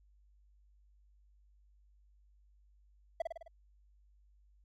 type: tone with echo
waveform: triangle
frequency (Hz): 663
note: E5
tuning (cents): +10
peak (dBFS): -28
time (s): 3.2-3.22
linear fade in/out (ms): 5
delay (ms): 52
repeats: 5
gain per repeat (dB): -4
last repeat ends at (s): 3.48
effects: added 50 Hz sine -63 dBFS peak until 4.64 s